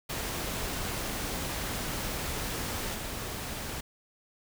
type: noise with level steps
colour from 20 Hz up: pink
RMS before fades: -34 / -37 dBFS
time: 0.09-3.81 s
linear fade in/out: 10 ms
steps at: 2.94 s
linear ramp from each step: 10 ms
effects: none